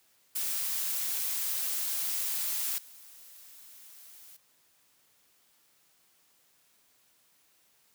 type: noise with level steps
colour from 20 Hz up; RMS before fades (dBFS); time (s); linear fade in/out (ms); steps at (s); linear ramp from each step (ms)
blue; -32 / -52; 0.35-4.37; 10; 2.78; 2
effects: white hiss -67 dBFS RMS until 7.94 s + high-pass 80 Hz 12 dB/octave